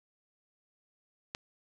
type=click; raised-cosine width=0.2 ms; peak=-19 dBFS; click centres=1.349 s; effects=none